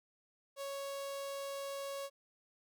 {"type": "tone with notch filter", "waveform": "sawtooth", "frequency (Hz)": 554.4, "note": "C#5", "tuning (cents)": 0, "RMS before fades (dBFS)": -42, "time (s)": [0.56, 2.1], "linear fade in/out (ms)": 50, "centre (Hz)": 1900, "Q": 1.7, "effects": []}